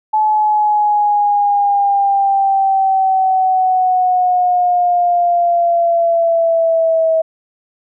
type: exponential sweep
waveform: sine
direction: down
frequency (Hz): 862 to 644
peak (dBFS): -10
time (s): 0.13-7.22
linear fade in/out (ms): 10
effects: none